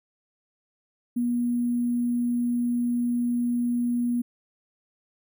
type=tone with sample-and-hold; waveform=sine; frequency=241 Hz; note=B3; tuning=42 cents flat; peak=-22 dBFS; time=1.16-4.22 s; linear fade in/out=10 ms; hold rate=11025 Hz; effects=none